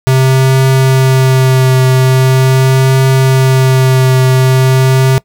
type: tone with vibrato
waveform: square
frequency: 131.2 Hz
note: C3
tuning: 5 cents sharp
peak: -6 dBFS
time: 0.07-5.18 s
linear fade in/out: 0 ms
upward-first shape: triangle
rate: 0.42 Hz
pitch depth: 19 cents each way
effects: noise-tail reverb RT60 0.1 s tail -21 dB re dry